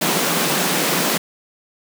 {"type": "high-pass noise", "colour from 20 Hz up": "pink", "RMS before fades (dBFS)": -19, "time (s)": [0.01, 1.18], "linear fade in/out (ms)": 10, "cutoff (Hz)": 150, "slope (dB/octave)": 96, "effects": []}